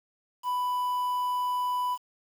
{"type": "tone with quantisation", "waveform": "triangle", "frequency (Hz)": 992, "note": "B5", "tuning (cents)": 7, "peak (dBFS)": -24, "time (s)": [0.43, 1.98], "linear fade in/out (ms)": 50, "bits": 8, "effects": []}